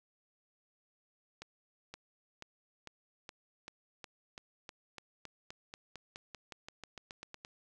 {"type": "accelerating click train", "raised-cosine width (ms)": 0.2, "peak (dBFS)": -28, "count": 24, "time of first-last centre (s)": [1.42, 7.449], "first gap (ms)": 520, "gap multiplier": 0.93, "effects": []}